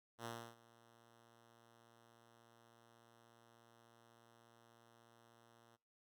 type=tone with ADSR envelope; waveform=5% pulse; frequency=116.54 Hz; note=A#2; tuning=in tune; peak=-33 dBFS; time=0.18-5.77 s; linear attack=72 ms; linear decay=300 ms; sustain=-22 dB; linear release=23 ms; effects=noise-tail reverb RT60 0.4 s tail -23 dB re dry